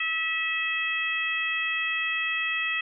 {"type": "harmonic tone", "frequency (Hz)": 648, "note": "E5", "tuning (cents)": -30, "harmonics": [2, 3, 4, 5], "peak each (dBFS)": [-36, -29, -28, -35], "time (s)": [0, 2.81], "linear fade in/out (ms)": 5, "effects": []}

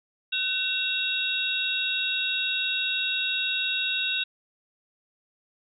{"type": "tone cluster", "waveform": "sine", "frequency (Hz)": [1511, 2723, 3385, 3766], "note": ["F#6", "F7", "G#7", "A#7"], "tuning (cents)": [36, -44, 32, 17], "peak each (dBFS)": [-35, -28, -34, -28], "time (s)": [0.32, 4.24], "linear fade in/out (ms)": 10, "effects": []}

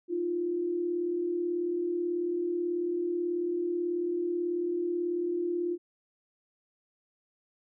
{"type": "tone pair together", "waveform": "sine", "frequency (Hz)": [310.9, 349.2], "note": ["D#4", "F4"], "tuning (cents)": [-1, 0], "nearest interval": "major second", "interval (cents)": 201, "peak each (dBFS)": [-37, -28], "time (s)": [0.08, 5.78], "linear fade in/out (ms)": 50, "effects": []}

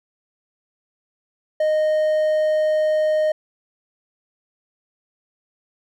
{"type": "tone", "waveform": "triangle", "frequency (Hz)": 618, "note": "D#5", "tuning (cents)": -12, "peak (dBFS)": -14, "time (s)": [1.6, 3.32], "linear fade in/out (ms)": 5, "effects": []}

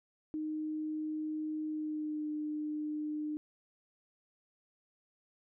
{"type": "tone with pitch glide", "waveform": "sine", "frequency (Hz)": [308.9, 302.5], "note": ["D#4", "D#4"], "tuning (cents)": [-12, -49], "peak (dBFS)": -34, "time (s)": [0.34, 3.37], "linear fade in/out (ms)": 0, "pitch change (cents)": -37, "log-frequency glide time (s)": [1.66, 2.29], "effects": []}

